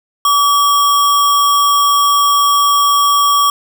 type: tone with sample-and-hold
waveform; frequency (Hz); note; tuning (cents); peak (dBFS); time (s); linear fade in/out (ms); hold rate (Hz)
sine; 1148; D6; -40; -8; 0.25-3.5; 2; 4410
effects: none